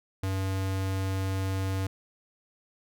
square tone, 95.7 Hz, G2, 41 cents flat, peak -28 dBFS, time 0.23-1.87 s, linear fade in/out 5 ms, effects none

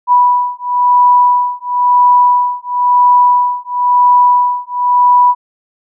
sine beating tone pair, 983 / 983.98 Hz, B5 / B5, -8 / -7 cents, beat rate 0.98 Hz, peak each -10 dBFS, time 0.07-5.35 s, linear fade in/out 50 ms, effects none

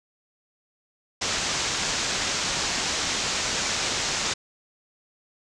white low-pass noise, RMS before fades -27 dBFS, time 1.21-4.34 s, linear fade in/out 10 ms, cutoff 7300 Hz, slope 48 dB/octave, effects none

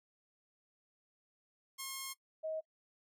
5% pulse / sine tone pair in turn, 1074 / 632.7 Hz, C6 / D#5, +45 / +29 cents, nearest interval major sixth, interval 916 cents, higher first, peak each -29 / -36 dBFS, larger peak first, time 1.78-2.14 / 2.43-2.61 s, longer first, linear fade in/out 20 ms, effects noise-tail reverb RT60 0.1 s tail -24 dB re dry + AAC 64 kbps

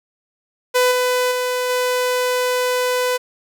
sawtooth tone with level steps, 500 Hz, B4, 21 cents sharp, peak -9 / -12 / -15 / -13 dBFS, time 0.74-3.18 s, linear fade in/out 20 ms, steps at 0.91 / 1.31 / 1.69 s, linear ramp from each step 10 ms, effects none

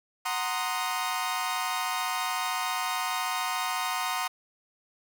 sawtooth chord, C half-diminished seventh, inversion second, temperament equal, 740 / 932.3 / 1046.5 / 1244.5 Hz, Gb5 / Bb5 / C6 / Eb6, 0 / 0 / 0 / 0 cents, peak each -30 dBFS, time 0.25-4.28 s, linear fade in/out 10 ms, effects none

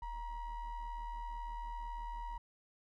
triangle ring-modulated tone, 492 Hz, B4, 7 cents flat, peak -35 dBFS, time 0.02-2.38 s, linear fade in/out 5 ms, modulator 453 Hz, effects none

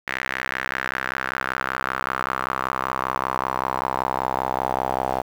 sawtooth tone with band-pass filter sweep, 65.2 Hz, C2, 5 cents flat, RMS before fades -26 dBFS, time 0.07-5.22 s, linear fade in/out 10 ms, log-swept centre 1900 to 760 Hz, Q 3.6, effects 7-bit

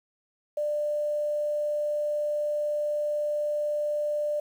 sine tone with quantisation, 594 Hz, D5, 20 cents sharp, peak -25 dBFS, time 0.57-4.4 s, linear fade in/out 5 ms, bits 9, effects none

